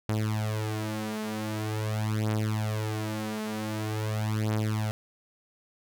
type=beating tone pair; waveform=sawtooth; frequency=107.8 / 108.25 Hz; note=A2 / A2; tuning=-35 / -28 cents; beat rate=0.45 Hz; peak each=-27 dBFS; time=0.09-4.91 s; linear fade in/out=0 ms; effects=none